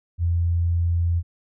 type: tone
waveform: sine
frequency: 85.4 Hz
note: F2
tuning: 38 cents flat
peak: -18 dBFS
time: 0.18-1.23 s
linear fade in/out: 50 ms
effects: none